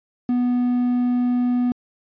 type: tone with quantisation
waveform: triangle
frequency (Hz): 246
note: B3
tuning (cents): -7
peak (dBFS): -15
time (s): 0.29-1.72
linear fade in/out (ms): 2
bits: 7
effects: resampled to 11025 Hz